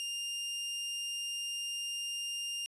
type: tone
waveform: sawtooth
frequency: 2805 Hz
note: F7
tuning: 7 cents sharp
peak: -32 dBFS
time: 0-2.66 s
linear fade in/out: 0 ms
effects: resampled to 24000 Hz

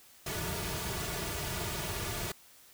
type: noise with comb filter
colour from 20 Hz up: pink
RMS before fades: -36 dBFS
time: 0.26-2.32 s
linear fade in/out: 5 ms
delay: 3.8 ms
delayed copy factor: -0.7
effects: white hiss -58 dBFS RMS until 2.73 s

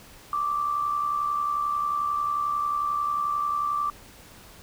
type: tone with amplitude modulation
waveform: sine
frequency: 1171 Hz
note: D6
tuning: 5 cents flat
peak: -21 dBFS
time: 0.33-3.9 s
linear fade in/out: 2 ms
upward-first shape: sine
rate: 71.2 Hz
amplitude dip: 55%
effects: pink hiss -49 dBFS RMS until 4.62 s

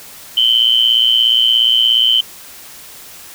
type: tone with amplitude modulation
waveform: sine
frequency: 3070 Hz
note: G7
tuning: 37 cents flat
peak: -5 dBFS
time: 0.37-2.21 s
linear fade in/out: 5 ms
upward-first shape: sine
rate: 117 Hz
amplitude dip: 85%
effects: white hiss -36 dBFS RMS until 3.34 s

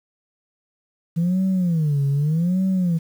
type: tone with vibrato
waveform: sine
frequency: 162.7 Hz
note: E3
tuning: 22 cents flat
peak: -15 dBFS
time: 1.16-2.99 s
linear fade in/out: 20 ms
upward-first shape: sine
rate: 0.83 Hz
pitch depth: 270 cents each way
effects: tanh soft clip ceiling -15 dBFS + 8-bit

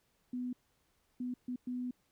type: tone bursts at uneven times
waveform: sine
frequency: 248.6 Hz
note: B3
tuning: 12 cents sharp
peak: -35 dBFS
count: 4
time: 0.33-0.53 / 1.2-1.34 / 1.48-1.56 / 1.67-1.91 s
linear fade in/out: 5 ms
effects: pink hiss -75 dBFS RMS until 2.11 s

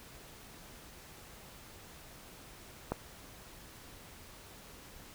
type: click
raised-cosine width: 1 ms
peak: -18 dBFS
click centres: 2.92 s
effects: pink hiss -53 dBFS RMS until 5.14 s

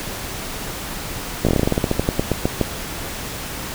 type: slowing click train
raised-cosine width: 2 ms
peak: -3 dBFS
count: 19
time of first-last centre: 1.45-2.613 s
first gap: 17 ms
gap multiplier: 1.14
effects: pink hiss -29 dBFS RMS until 3.74 s

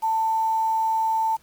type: tone with quantisation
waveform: sine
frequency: 890 Hz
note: A5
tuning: 20 cents sharp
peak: -19 dBFS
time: 0.02-1.37 s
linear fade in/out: 20 ms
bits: 7
effects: pink hiss -58 dBFS RMS until 1.42 s + MP3 96 kbps

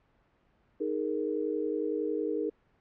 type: chord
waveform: sine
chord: D# suspended fourth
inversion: none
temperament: equal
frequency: 311.1 / 415.3 / 466.2 Hz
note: D#4 / G#4 / A#4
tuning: 0 / 0 / 0 cents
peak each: -33 dBFS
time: 0.8-2.5 s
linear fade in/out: 10 ms
effects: pink hiss -68 dBFS RMS until 2.8 s + low-pass 2000 Hz 12 dB/octave

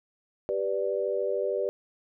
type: chord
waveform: sine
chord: G major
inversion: none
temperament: equal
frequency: 392 / 493.9 / 587.3 Hz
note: G4 / B4 / D5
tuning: 0 / 0 / 0 cents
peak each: -30 dBFS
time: 0.49-1.69 s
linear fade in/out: 0 ms
effects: none

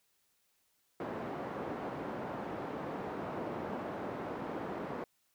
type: band-pass noise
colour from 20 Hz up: pink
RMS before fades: -40 dBFS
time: 1-5.04 s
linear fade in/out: 2 ms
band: 220 to 1000 Hz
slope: 12 dB/octave
effects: white hiss -75 dBFS RMS until 5.34 s

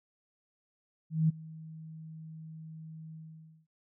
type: tone with ADSR envelope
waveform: sine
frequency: 159.1 Hz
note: D#3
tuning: 39 cents sharp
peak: -21 dBFS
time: 1.1-3.67 s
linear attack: 190 ms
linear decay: 16 ms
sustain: -22 dB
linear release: 530 ms
effects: none

